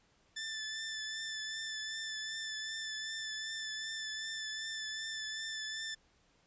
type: tone with vibrato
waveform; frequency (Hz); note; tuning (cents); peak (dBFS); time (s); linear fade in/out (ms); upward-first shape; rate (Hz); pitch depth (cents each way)
15% pulse; 1760; A6; 0; -32; 0.36-5.95; 10; triangle; 2.6; 26
effects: pink hiss -70 dBFS RMS until 6.46 s + resampled to 16000 Hz